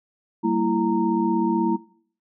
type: tone cluster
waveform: sine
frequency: 193.2 / 229.5 / 332.2 / 925 Hz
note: G3 / A#3 / E4 / A#5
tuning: -25 / -27 / +13 / -14 cents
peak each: -27 / -23 / -22 / -27 dBFS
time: 0.43-1.77 s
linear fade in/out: 20 ms
effects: noise-tail reverb RT60 0.6 s tail -21 dB re dry